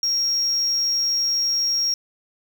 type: tone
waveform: sine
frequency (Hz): 5588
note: F8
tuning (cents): 0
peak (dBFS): -16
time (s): 0.03-1.94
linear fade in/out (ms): 2
effects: tanh soft clip ceiling -18 dBFS + 7-bit